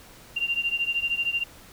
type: beating tone pair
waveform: sine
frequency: 2774 / 2787 Hz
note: F7 / F7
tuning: -12 / -4 cents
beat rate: 13 Hz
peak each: -26 / -28 dBFS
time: 0.36-1.44 s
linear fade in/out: 10 ms
effects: pink hiss -49 dBFS RMS until 1.72 s